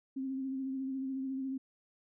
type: tone with vibrato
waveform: sine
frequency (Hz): 266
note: C4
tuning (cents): +29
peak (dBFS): -34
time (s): 0.16-1.58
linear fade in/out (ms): 10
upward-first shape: sine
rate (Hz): 14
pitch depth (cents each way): 28
effects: none